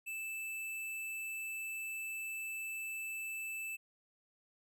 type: tone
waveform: square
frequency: 2637 Hz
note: E7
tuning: in tune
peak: -40 dBFS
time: 0.06-3.77 s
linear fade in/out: 20 ms
effects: none